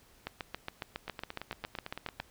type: two click trains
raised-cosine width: 0.3 ms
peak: -23 / -20 dBFS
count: 11 / 15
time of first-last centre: 1.08-2.2 / 0.27-2.201 s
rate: 8.93 / 7.25 Hz
effects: pink hiss -62 dBFS RMS until 2.3 s